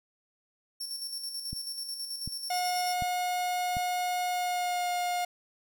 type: tone with tremolo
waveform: sawtooth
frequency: 5450 Hz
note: F8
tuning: 43 cents flat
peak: -31 dBFS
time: 0.8-2.94 s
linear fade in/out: 10 ms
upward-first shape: square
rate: 9.2 Hz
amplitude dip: 45%
type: click train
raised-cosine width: 5 ms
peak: -25 dBFS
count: 4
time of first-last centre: 1.53-3.769 s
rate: 1.34 Hz
type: tone with pitch glide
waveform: 45% pulse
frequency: 721 to 712.7 Hz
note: F#5 to F5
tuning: -45 to +35 cents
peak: -28 dBFS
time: 2.5-5.25 s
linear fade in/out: 5 ms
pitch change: -20 cents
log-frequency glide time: 4.31-4.91 s
effects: none